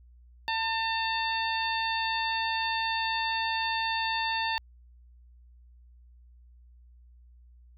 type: harmonic tone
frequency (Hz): 899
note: A5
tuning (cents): +37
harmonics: 1 / 2 / 3 / 4 / 5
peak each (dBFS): -30 / -33 / -35 / -36 / -37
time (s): 0.48-4.58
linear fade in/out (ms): 0
effects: added 60 Hz sine -52 dBFS peak until 7.77 s